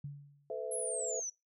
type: tone with exponential decay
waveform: sine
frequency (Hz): 143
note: D3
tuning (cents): -46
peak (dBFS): -37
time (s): 0.04-0.6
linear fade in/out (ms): 5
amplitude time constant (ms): 120
type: chord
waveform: sine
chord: A suspended second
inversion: none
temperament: equal with one note detuned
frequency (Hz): 440 / 506.6 / 659.3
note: A4 / B4 / E5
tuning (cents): 0 / +44 / 0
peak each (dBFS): -40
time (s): 0.5-1.2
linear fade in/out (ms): 2
type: exponential sweep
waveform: sine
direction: down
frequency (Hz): 11090 to 5820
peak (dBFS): -36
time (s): 0.71-1.3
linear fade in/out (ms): 10
effects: noise-tail reverb RT60 0.2 s tail -20 dB re dry